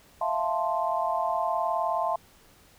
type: chord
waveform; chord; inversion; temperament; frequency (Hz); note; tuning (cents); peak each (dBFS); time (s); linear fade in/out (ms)
sine; F major seventh; third; equal; 659.3 / 698.5 / 880 / 1046.5; E5 / F5 / A5 / C6; 0 / 0 / 0 / 0; -30; 0.21-2.16; 5
effects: pink hiss -57 dBFS RMS until 2.78 s